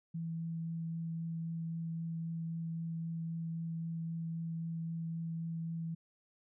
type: tone with vibrato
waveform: sine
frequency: 164.81 Hz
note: E3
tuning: in tune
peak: -36 dBFS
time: 0.14-5.95 s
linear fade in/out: 10 ms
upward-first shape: triangle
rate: 3.8 Hz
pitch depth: 9 cents each way
effects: none